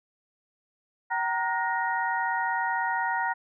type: tone cluster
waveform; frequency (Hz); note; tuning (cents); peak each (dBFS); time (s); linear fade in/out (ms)
sine; 764 / 934 / 1442 / 1870; G5 / A#5 / F#6 / A#6; -45 / +3 / -45 / +5; -32 / -28 / -32 / -31; 1.1-3.34; 20
effects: none